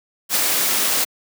white noise with ADSR envelope, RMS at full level -17 dBFS, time 0.29-1.05 s, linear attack 63 ms, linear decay 20 ms, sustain -2 dB, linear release 15 ms, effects high-pass 200 Hz 12 dB/octave

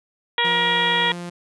harmonic tone, 474.8 Hz, A#4, 32 cents sharp, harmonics 1 / 2 / 3 / 4 / 5 / 6 / 7 / 8, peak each -29 / -23 / -30 / -22 / -28 / -32 / -22 / -33 dBFS, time 0.38-1.12 s, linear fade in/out 2 ms
sawtooth tone, 174.61 Hz, F3, in tune, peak -26 dBFS, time 0.44-1.3 s, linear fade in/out 10 ms
effects resampled to 24000 Hz

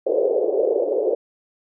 white band-pass noise, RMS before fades -20 dBFS, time 0.06-1.15 s, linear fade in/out 10 ms, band 390 to 550 Hz, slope 48 dB/octave, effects none

